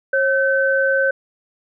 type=tone pair together; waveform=sine; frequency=541.6 / 1532 Hz; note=C#5 / G6; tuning=-40 / -40 cents; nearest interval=octave + tritone; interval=1800 cents; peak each=-17 / -17 dBFS; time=0.13-1.11 s; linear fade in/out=5 ms; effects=none